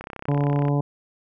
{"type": "click train", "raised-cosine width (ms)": 0.5, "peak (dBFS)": -19, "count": 23, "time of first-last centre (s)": [0.01, 0.683], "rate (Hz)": 32.7}
{"type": "harmonic tone", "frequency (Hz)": 143.4, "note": "D3", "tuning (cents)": -41, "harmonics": [1, 2, 3, 4, 5, 6, 7], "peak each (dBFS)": [-20, -26, -30, -32, -34, -36, -37], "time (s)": [0.28, 0.81], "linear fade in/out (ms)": 5}
{"effects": []}